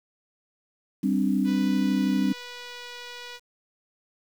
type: chord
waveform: sine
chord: G suspended fourth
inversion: none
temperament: just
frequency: 196 / 261.3 / 294 Hz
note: G3 / C4 / D4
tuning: 0 / -2 / +2 cents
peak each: -24 / -25 / -27 dBFS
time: 1.03-2.33 s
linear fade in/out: 10 ms
type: tone with pitch glide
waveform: 5% pulse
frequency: 493.9 to 487.1 Hz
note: B4 to B4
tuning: 0 to -24 cents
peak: -25 dBFS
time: 1.44-3.4 s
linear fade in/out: 50 ms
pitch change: -24 cents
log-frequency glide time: 1.68-2.93 s
effects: low-pass 5000 Hz 12 dB/octave + 8-bit